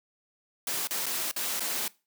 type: noise with dropouts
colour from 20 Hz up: white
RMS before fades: -31 dBFS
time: 0.67-1.88 s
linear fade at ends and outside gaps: 2 ms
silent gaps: 0.872-0.908 / 1.059-1.064 / 1.313-1.362 / 1.596-1.605 s
effects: noise-tail reverb RT60 0.3 s tail -22 dB re dry + high-pass 200 Hz 12 dB/octave